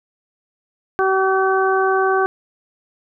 harmonic tone, 381.9 Hz, G4, 45 cents flat, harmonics 1 / 2 / 3 / 4, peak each -17 / -20 / -21 / -22 dBFS, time 0.99-2.26 s, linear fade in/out 0 ms, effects none

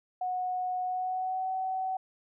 sine tone with pitch glide, 733 to 754.9 Hz, F#5 to F#5, -16 to +35 cents, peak -29 dBFS, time 0.21-1.97 s, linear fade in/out 5 ms, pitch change +51 cents, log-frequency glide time 0.83-1.51 s, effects none

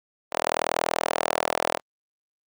sawtooth tone with high-pass filter, 40.68 Hz, E1, 22 cents flat, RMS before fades -26 dBFS, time 0.31-1.8 s, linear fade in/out 50 ms, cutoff 640 Hz, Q 2.2, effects Opus 48 kbps

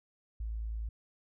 sine tone, 55 Hz, A1, in tune, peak -34 dBFS, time 0.4-0.89 s, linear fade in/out 5 ms, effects none

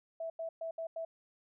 sine tone bursts at uneven times, 656 Hz, E5, 9 cents flat, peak -36 dBFS, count 5, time 0.2-0.3 / 0.39-0.49 / 0.61-0.71 / 0.78-0.87 / 0.96-1.05 s, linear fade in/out 5 ms, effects none

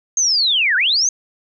sine linear two-way sweep, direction down then up, 6480 to 1421 to 6480 Hz, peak -13 dBFS, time 0.17-1.09 s, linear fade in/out 2 ms, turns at 0.76 s, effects none

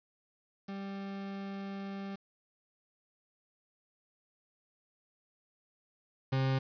40% pulse tone pair in turn, 196.6 / 133.06 Hz, G3 / C3, +5 / +29 cents, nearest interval perfect fifth, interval 676 cents, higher first, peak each -38 / -27 dBFS, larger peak second, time 0.68-2.16 / 6.32-6.59 s, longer first, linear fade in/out 10 ms, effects resampled to 11025 Hz + 9-bit

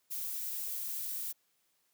violet noise, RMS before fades -38 dBFS, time 0.1-1.33 s, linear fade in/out 20 ms, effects white hiss -75 dBFS RMS until 1.93 s + high-pass 100 Hz 12 dB/octave

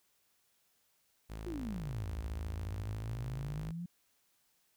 sawtooth tone, 54 Hz, A1, 32 cents flat, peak -38 dBFS, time 1.29-3.72 s, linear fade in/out 20 ms
sine exponential two-way sweep, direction down then up, 370 to 67.1 to 177.8 Hz, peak -38 dBFS, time 1.46-3.86 s, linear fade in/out 5 ms, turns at 2.2 s
effects white hiss -74 dBFS RMS until 4.76 s

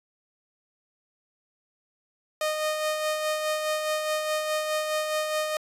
sawtooth tone with tremolo, 616 Hz, D#5, 17 cents flat, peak -20 dBFS, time 2.41-5.57 s, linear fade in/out 2 ms, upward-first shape sine, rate 4.8 Hz, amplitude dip 40%, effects resampled to 32000 Hz

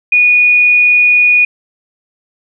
sine tone, 2459 Hz, D#7, 21 cents flat, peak -5 dBFS, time 0.12-1.45 s, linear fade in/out 5 ms, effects none

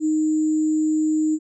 sine tone with sample-and-hold, 310 Hz, D#4, 6 cents flat, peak -17 dBFS, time 0-1.39 s, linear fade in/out 50 ms, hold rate 7350 Hz, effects resampled to 22050 Hz

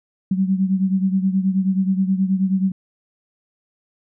sine beating tone pair, 188.5 / 197.9 Hz, F#3 / G3, +32 / +17 cents, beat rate 9.4 Hz, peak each -17 / -22 dBFS, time 0.31-2.72 s, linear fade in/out 5 ms, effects none

